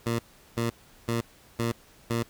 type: tone bursts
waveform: 15% pulse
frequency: 116.54 Hz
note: A#2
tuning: in tune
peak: -19 dBFS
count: 5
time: 0.06-2.23 s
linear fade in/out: 5 ms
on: 130 ms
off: 380 ms
effects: pink hiss -56 dBFS RMS until 2.29 s